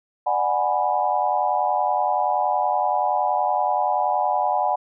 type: chord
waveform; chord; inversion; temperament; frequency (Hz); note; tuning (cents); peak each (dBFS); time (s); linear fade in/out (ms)
sine; G# half-diminished seventh; second; equal with one note detuned; 598.3 / 740 / 830.6 / 987.8; D5 / F#5 / G#5 / B5; +32 / 0 / 0 / 0; -27 / -22 / -23 / -26; 0.26-4.76; 10
effects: none